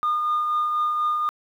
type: tone with tremolo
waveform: sine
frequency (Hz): 1218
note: D#6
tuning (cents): -37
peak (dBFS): -17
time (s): 0.03-1.29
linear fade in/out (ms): 0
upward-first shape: triangle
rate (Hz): 4.1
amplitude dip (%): 40
effects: tanh soft clip ceiling -17 dBFS + 9-bit